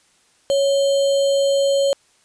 sine tone with sample-and-hold, 554.4 Hz, C#5, in tune, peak -14 dBFS, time 0.5-1.93 s, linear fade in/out 0 ms, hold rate 3675 Hz, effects white hiss -58 dBFS RMS until 2.24 s + resampled to 22050 Hz

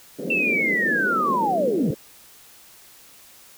pink band-pass noise, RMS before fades -28 dBFS, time 0.18-1.95 s, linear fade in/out 20 ms, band 180 to 550 Hz, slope 48 dB/octave
sine linear sweep, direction down, 2706 to 122.9 Hz, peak -19 dBFS, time 0.3-1.91 s, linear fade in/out 5 ms
effects white hiss -49 dBFS RMS until 3.57 s

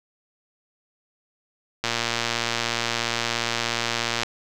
click train, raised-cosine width 0.2 ms, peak -6 dBFS, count 281, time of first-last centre 1.84-4.233 s, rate 117 Hz, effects none

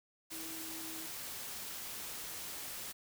sine tone in noise, 322.4 Hz, E4, 38 cents flat, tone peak -49 dBFS, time 0.31-1.07 s, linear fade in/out 20 ms, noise white, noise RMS -44 dBFS, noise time 0.3-2.93 s, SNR -8 dB, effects none

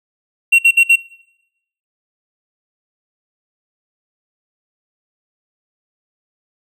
triangle tone bursts, 2736 Hz, F7, 36 cents flat, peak -4 dBFS, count 4, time 0.52-0.96 s, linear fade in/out 10 ms, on 68 ms, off 56 ms, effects noise-tail reverb RT60 0.9 s tail -23 dB re dry

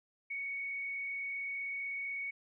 sine tone with frequency modulation, 2228 Hz, C#7, 8 cents sharp, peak -36 dBFS, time 0.3-2.31 s, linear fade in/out 10 ms, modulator 35.8 Hz, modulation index 0.68, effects none

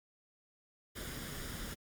pink noise with comb filter, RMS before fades -43 dBFS, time 0.95-1.75 s, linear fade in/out 20 ms, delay 0.58 ms, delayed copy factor +0.5, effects Opus 48 kbps

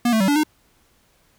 square tone with pitch steps, 239.7 / 220.5 / 191.9 / 288.7 / 305.9 Hz, A#3 / A3 / G3 / D4 / D#4, +48 / +4 / -37 / -30 / -29 cents, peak -16 dBFS, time 0.05-0.435 s, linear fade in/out 5 ms, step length 77 ms, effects pink hiss -60 dBFS RMS until 1.38 s

